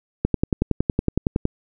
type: click train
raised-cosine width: 3 ms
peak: -5 dBFS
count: 14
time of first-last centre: 0.25-1.454 s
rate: 10.8 Hz
effects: none